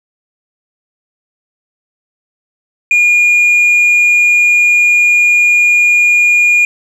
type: tone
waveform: sine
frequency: 2430 Hz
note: D#7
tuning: 42 cents flat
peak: -3 dBFS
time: 2.91-6.65 s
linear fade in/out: 2 ms
effects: tanh soft clip ceiling -5 dBFS + 7-bit